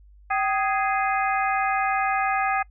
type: harmonic tone with a mistuned harmonic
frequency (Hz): 415.1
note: G#4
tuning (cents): -1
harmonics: 2 / 3 / 4 / 5 / 6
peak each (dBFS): -23 / -27 / -29 / -31 / -33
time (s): 0.3-2.63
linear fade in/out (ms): 10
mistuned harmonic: 2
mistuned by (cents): -120
effects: noise-tail reverb RT60 0.1 s tail -24 dB re dry + added 50 Hz sine -48 dBFS peak until 2.7 s